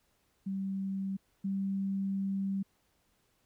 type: tone pair in turn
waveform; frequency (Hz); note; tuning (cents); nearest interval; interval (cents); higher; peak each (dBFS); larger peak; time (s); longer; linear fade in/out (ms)
sine; 193.6 / 194.95; G3 / G3; -21 / -9; unison; 12; second; -32 / -30; second; 0.46-1.17 / 1.44-2.63; second; 10
effects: pink hiss -73 dBFS RMS until 3.45 s